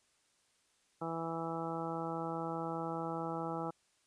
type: harmonic tone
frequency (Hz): 164.81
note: E3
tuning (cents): 0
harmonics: 1 / 2 / 3 / 4 / 5 / 6 / 7 / 8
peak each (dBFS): -43 / -42 / -43 / -46 / -42 / -49 / -49 / -45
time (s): 1.01-3.71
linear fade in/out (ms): 10
effects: white hiss -73 dBFS RMS until 4.06 s + resampled to 22050 Hz